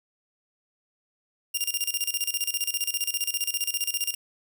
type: tone with tremolo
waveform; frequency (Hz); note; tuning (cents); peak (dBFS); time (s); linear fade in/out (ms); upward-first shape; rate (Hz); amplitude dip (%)
10% pulse; 2800; F7; +4; -15; 1.54-4.15; 10; square; 15; 80
effects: none